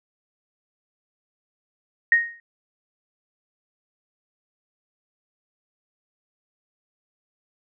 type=tone with exponential decay; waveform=sine; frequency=1864.7 Hz; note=A#6; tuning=in tune; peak=-10 dBFS; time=2.12-2.4 s; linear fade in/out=2 ms; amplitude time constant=60 ms; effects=none